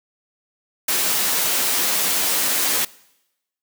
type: noise with comb filter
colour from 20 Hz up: white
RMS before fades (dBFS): -20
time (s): 0.88-2.85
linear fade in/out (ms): 5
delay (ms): 11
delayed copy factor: +0.5
effects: noise-tail reverb RT60 0.9 s tail -22 dB re dry + high-pass 200 Hz 12 dB/octave